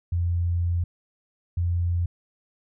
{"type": "tone pair in turn", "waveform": "sine", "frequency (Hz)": [86.5, 86.85], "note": ["F2", "F2"], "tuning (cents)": [-16, -9], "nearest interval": "unison", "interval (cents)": 7, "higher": "second", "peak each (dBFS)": -21, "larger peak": "neither", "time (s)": [[0.12, 0.84], [1.57, 2.06]], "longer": "first", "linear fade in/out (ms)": 5, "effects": []}